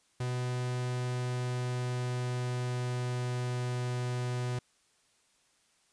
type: tone with pitch glide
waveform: 45% pulse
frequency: 124.7 to 123.91 Hz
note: B2 to B2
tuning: +17 to +6 cents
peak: -31 dBFS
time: 0.2-4.59 s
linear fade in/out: 5 ms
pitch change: -11 cents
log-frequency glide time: 0.87-3.92 s
effects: white hiss -69 dBFS RMS until 5.92 s + resampled to 22050 Hz